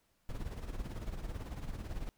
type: noise with tremolo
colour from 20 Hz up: brown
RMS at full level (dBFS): -38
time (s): 0.29-2.09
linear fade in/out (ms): 0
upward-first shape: sine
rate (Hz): 18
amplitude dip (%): 65
effects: pink hiss -75 dBFS RMS until 2.17 s